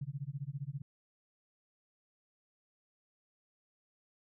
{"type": "tone with tremolo", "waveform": "sine", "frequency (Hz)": 139.8, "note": "C#3", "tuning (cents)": 15, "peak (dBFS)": -34, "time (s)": [0.01, 0.82], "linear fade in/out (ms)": 5, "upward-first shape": "sine", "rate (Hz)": 15, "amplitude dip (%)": 100, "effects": []}